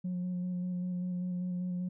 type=tone with vibrato; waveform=sine; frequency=180 Hz; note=F#3; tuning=47 cents flat; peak=-30 dBFS; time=0.04-1.89 s; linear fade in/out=10 ms; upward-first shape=square; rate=5.1 Hz; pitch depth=14 cents each way; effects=tanh soft clip ceiling -30 dBFS